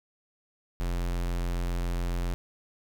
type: tone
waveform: square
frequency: 43.62 Hz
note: F1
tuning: 1 cent flat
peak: -28 dBFS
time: 0.8-2.34 s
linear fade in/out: 0 ms
effects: none